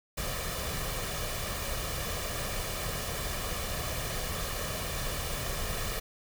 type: noise with comb filter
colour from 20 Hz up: pink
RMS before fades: -34 dBFS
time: 0.17-6 s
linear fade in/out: 10 ms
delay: 1.7 ms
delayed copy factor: +0.55
effects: none